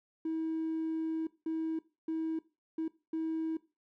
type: tone bursts at uneven times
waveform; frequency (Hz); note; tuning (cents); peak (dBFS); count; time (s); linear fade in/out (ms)
triangle; 321.4; E4; -44; -28; 5; 0.25-1.27 / 1.46-1.79 / 2.08-2.39 / 2.78-2.88 / 3.13-3.57; 5
effects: noise-tail reverb RT60 0.3 s tail -21 dB re dry + tanh soft clip ceiling -28 dBFS

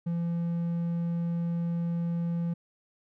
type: tone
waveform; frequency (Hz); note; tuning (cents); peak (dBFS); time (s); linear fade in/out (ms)
triangle; 170; F3; -46; -25; 0.06-2.54; 10
effects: none

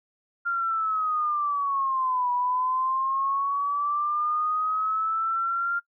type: linear two-way sweep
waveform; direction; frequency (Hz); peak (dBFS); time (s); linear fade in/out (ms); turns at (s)
sine; down then up; 1396.9 to 976 to 1396.9; -23; 0.45-5.8; 20; 2.31
effects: noise-tail reverb RT60 0.1 s tail -21 dB re dry

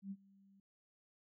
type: tone with ADSR envelope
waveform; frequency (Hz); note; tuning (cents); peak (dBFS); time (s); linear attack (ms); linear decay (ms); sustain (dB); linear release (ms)
sine; 196; G3; 0; -40; 0.02-0.6; 90; 49; -24; 3
effects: none

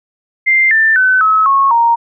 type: tone with pitch steps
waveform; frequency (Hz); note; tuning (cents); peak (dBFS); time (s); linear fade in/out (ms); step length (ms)
sine; 2093 / 1780.4 / 1514.6 / 1288.4 / 1096 / 932.3; C7 / A6 / F#6 / E6 / C#6 / A#5; 0 / +20 / +40 / -40 / -20 / 0; -7; 0.46-1.96; 20; 250
effects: none

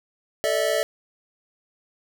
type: chord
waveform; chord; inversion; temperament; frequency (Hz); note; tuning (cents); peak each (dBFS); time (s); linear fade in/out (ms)
square; A suspended fourth; none; equal with one note detuned; 440 / 587.3 / 648.7; A4 / D5 / E5; 0 / 0 / -28; -28 / -25 / -25; 0.44-0.83; 0
effects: none

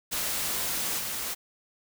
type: noise with level steps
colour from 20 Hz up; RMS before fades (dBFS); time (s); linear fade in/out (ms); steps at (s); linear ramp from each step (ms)
white; -30 / -33; 0.11-1.35; 20; 0.98; 20
effects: none

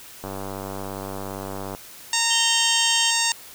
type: click train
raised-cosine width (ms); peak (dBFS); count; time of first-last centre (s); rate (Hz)
1; -18; 148; 0.24-1.749; 97.4
type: harmonic tone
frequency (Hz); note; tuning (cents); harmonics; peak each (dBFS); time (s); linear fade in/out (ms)
921; A#5; -21; 1 / 2 / 3 / 4 / 5 / 6 / 7 / 8 / 9; -28 / -28 / -28 / -28 / -28 / -28 / -28 / -28 / -28; 2.13-3.32; 2
type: tone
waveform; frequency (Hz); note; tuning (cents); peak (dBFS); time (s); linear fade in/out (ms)
sine; 3136; G7; 0; -22; 2.3-3.11; 10
effects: white hiss -43 dBFS RMS until 3.54 s

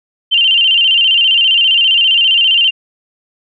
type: tone with vibrato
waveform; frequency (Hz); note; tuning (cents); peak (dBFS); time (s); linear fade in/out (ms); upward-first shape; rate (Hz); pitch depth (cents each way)
sine; 2940; F#7; -12; -7; 0.31-2.71; 20; square; 15; 86
effects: none

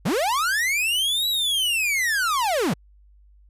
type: linear two-way sweep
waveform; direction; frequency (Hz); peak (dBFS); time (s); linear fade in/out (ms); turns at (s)
45% pulse; up then down; 121.9 to 3951 to 121.9; -20; 0.05-2.74; 10; 1.28
effects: added 50 Hz sine -50 dBFS peak until 3.49 s + resampled to 32000 Hz

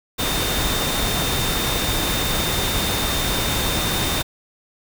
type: tone in noise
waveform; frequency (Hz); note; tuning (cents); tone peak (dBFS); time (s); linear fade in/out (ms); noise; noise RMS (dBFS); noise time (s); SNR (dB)
sine; 3637; A#7; -43; -27; 0.18-4.23; 20; pink; -22; 0.18-4.23; -8
effects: none

